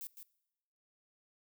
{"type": "noise with echo", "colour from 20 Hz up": "violet", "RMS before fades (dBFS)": -44, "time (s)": [0.01, 0.07], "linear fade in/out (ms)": 0, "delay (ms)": 160, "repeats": 1, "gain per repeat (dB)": -7, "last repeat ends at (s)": 0.23, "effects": ["noise-tail reverb RT60 0.9 s tail -21 dB re dry"]}